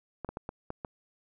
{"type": "clicks", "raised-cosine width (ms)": 1, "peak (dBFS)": -22, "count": 6, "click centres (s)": [0.247, 0.29, 0.371, 0.491, 0.704, 0.848], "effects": []}